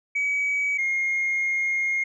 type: tone pair in turn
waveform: sine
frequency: 2273 / 2138 Hz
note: C#7 / C7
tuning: +43 / +37 cents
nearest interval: minor second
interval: 106 cents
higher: first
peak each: -20 dBFS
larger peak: neither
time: 0.15-0.78 / 0.78-2.04 s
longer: second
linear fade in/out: 10 ms
effects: tanh soft clip ceiling -19 dBFS